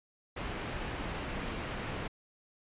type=low-pass noise; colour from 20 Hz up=pink; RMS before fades=-38 dBFS; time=0.36-2.08 s; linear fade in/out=10 ms; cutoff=3200 Hz; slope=24 dB/octave; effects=resampled to 8000 Hz